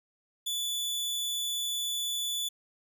sawtooth tone, 3466 Hz, A7, 27 cents flat, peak -27 dBFS, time 0.46-2.49 s, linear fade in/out 10 ms, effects none

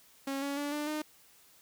sawtooth tone with pitch steps, 273.5 / 281 / 288.8 / 296.7 / 304.9 Hz, C#4 / C#4 / D4 / D4 / D#4, -23 / +24 / -29 / +18 / -35 cents, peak -29 dBFS, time 0.27-1.02 s, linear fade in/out 5 ms, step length 150 ms, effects white hiss -61 dBFS RMS until 1.61 s

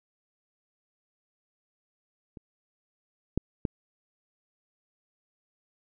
clicks, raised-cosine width 3 ms, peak -30 / -12 / -14 dBFS, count 3, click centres 2.372 / 3.376 / 3.652 s, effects none

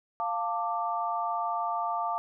sine chord, D minor, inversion first, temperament equal with one note detuned, 698.5 / 893.3 / 1174.7 Hz, F5 / A5 / D6, 0 / +26 / 0 cents, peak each -32 dBFS, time 0.2-2.18 s, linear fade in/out 0 ms, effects none

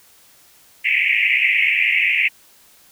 pink band-pass noise, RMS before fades -17 dBFS, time 0.84-2.29 s, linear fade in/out 20 ms, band 2000 to 2700 Hz, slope 96 dB/octave, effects white hiss -51 dBFS RMS until 2.91 s

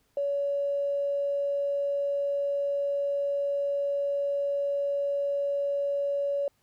triangle tone with tanh clipping, 565 Hz, C#5, 33 cents sharp, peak -25 dBFS, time 0.17-6.48 s, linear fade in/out 2 ms, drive 3 dB, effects pink hiss -70 dBFS RMS until 6.62 s

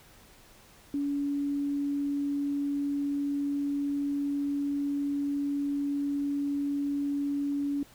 sine tone, 284.2 Hz, C#4, 43 cents sharp, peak -27 dBFS, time 0.94-7.83 s, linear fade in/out 2 ms, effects pink hiss -56 dBFS RMS until 7.94 s

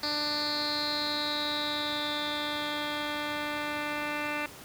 10% pulse tone with low-pass filter sweep, 296.5 Hz, D4, 17 cents sharp, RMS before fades -32 dBFS, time 0.03-4.46 s, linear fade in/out 2 ms, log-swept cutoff 4600 to 2700 Hz, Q 9.2, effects pink hiss -47 dBFS RMS until 4.64 s + high-pass 80 Hz 12 dB/octave

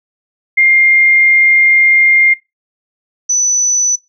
sine tone pair in turn, 2114 / 5979 Hz, C7 / F#8, +17 / +17 cents, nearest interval octave + tritone, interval 1800 cents, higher second, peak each -6 / -9 dBFS, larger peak first, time 0.57-2.34 / 3.29-3.96 s, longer first, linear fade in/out 10 ms, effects noise-tail reverb RT60 0.2 s tail -19 dB re dry

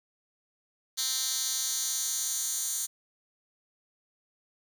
10% pulse tone with high-pass filter sweep, 261.2 Hz, C4, 3 cents flat, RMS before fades -31 dBFS, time 0.97-2.87 s, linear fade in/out 20 ms, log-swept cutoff 4800 to 7300 Hz, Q 2, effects none

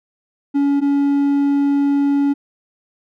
triangle tone pair in turn, 282.2 / 282.2 Hz, C#4 / C#4, +31 / +31 cents, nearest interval unison, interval 0 cents, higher neither, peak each -11 dBFS, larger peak neither, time 0.54-0.81 / 0.81-2.34 s, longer second, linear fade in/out 20 ms, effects none

